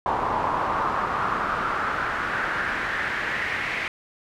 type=noise with band-pass filter sweep; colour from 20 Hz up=brown; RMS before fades=-26 dBFS; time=0.06-3.88 s; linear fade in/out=2 ms; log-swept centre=940 to 2100 Hz; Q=3.6; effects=none